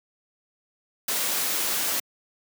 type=noise; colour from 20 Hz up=white; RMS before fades=-26 dBFS; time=1.08-2 s; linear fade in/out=5 ms; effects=high-pass 200 Hz 12 dB/octave